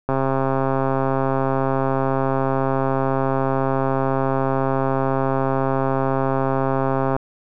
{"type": "click train", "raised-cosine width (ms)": 1, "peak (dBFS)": -7, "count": 949, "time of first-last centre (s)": [0.09, 7.165], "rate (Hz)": 134, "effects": []}